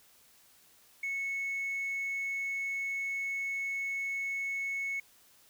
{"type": "tone", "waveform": "sine", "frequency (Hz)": 2203, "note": "C#7", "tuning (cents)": -11, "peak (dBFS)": -30, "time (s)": [1.03, 5], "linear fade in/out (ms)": 5, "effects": ["tanh soft clip ceiling -30 dBFS", "white hiss -62 dBFS RMS until 5.49 s"]}